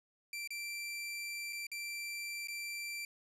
sawtooth tone with dropouts, 2349 Hz, D7, in tune, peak -36 dBFS, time 0.33-3.05 s, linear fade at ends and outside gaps 2 ms, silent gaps 0.475-0.505 / 1.526-1.529 / 1.668-1.716 / 2.473-2.483 s, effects resampled to 32000 Hz

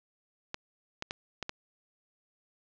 clicks, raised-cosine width 0.2 ms, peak -17 dBFS, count 5, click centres 0.544 / 1.024 / 1.109 / 1.427 / 1.494 s, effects low-pass 6000 Hz 12 dB/octave

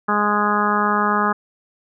harmonic tone, 207.7 Hz, G#3, in tune, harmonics 1 / 2 / 3 / 4 / 5 / 6 / 7 / 8, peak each -23 / -26 / -30 / -24 / -23 / -20 / -27 / -27 dBFS, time 0.08-1.33 s, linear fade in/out 10 ms, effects none

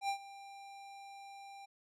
square tone with ADSR envelope, 793 Hz, G5, 20 cents sharp, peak -32 dBFS, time 0.01-1.66 s, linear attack 78 ms, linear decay 89 ms, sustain -18 dB, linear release 13 ms, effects low-pass 8000 Hz 12 dB/octave

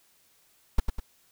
brown noise with echo, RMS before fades -18 dBFS, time 0.78-0.8 s, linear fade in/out 5 ms, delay 100 ms, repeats 2, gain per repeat -6 dB, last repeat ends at 1 s, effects white hiss -64 dBFS RMS until 1.31 s

